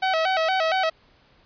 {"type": "tone with vibrato", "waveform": "sawtooth", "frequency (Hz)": 698.5, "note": "F5", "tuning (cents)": 0, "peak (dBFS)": -16, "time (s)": [0.02, 0.9], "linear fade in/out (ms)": 10, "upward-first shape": "square", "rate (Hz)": 4.3, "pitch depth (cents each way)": 140, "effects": ["pink hiss -58 dBFS RMS until 1.45 s", "resampled to 11025 Hz"]}